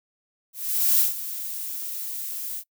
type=noise with ADSR envelope; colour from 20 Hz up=violet; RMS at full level=-18 dBFS; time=0.53-2.64 s; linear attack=460 ms; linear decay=140 ms; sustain=-14 dB; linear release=66 ms; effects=noise-tail reverb RT60 0.1 s tail -24 dB re dry